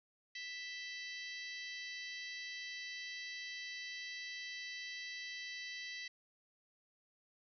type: harmonic tone with a mistuned harmonic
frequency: 659.3 Hz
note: E5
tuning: in tune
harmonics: 3 / 4 / 5 / 6 / 7 / 8 / 9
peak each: -46 / -53 / -53 / -51 / -53 / -58 / -58 dBFS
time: 0.35-6.08 s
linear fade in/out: 5 ms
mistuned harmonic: 5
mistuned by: -79 cents
effects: none